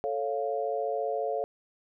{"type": "chord", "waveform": "sine", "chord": "A augmented", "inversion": "none", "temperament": "equal", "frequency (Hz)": [440, 554.4, 698.5], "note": ["A4", "C#5", "E#5"], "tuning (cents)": [0, 0, 0], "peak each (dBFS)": -32, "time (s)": [0.04, 1.44], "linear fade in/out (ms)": 0, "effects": []}